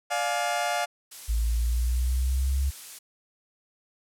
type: chord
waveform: sawtooth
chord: D diminished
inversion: none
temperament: just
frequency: 587.3 / 704.8 / 845.8 Hz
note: D5 / F5 / Ab5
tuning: 0 / +16 / +31 cents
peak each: -28 / -23 / -28 dBFS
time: 0.1-0.86 s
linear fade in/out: 20 ms
type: noise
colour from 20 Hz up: blue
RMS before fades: -39 dBFS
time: 1.11-2.99 s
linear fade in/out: 10 ms
type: exponential sweep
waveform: sine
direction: up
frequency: 55 to 69 Hz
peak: -22 dBFS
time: 1.28-2.71 s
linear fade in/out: 20 ms
effects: low-pass 11000 Hz 12 dB/octave